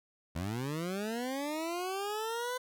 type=linear sweep; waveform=20% pulse; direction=up; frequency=78.2 to 508 Hz; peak=-29 dBFS; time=0.35-2.58 s; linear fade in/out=10 ms; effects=none